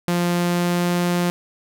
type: tone with pitch glide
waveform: sawtooth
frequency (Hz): 174.61 to 175.72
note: F3 to F3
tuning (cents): 0 to +11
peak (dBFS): -14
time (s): 0.08-1.3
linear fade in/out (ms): 0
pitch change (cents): +11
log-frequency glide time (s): 0.29-0.99
effects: none